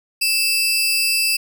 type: tone pair together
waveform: sawtooth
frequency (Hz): 2637 / 4820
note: E7 / D8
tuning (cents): 0 / +44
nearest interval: minor seventh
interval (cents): 1044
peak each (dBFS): -16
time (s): 0.21-1.37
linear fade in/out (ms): 10
effects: none